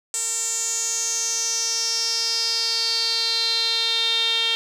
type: tone with band-pass filter sweep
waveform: sawtooth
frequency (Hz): 456.4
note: A#4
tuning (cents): -37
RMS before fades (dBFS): -23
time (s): 0.14-4.55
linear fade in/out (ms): 0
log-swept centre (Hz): 7700 to 3400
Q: 7.6
effects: none